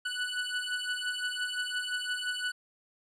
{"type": "beating tone pair", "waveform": "25% pulse", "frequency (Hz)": [1480, 1485.8], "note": ["F#6", "F#6"], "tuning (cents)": [0, 7], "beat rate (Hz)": 5.8, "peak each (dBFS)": -31, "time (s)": [0.05, 2.52], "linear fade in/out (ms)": 10, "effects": ["low-pass 9000 Hz 12 dB/octave"]}